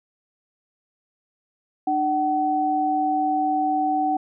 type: tone pair together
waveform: sine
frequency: 300 / 756 Hz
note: D4 / F#5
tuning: +37 / +37 cents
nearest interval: octave + major third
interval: 1600 cents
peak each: -25 / -20 dBFS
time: 1.87-4.17 s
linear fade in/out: 5 ms
effects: none